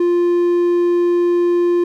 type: tone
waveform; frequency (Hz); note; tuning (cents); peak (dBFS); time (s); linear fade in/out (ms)
triangle; 349.2; F4; 0; -10; 0-1.84; 5
effects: none